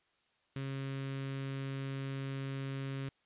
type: tone with notch filter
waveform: sawtooth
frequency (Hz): 135.8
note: C#3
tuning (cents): -35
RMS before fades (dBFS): -39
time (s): 0.56-3.09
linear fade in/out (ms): 2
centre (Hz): 770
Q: 1
effects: white hiss -74 dBFS RMS until 3.25 s + resampled to 8000 Hz